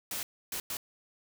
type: noise bursts at uneven times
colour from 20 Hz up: white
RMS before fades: -36 dBFS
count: 3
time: 0.11-0.23 / 0.52-0.6 / 0.7-0.77 s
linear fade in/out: 2 ms
effects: none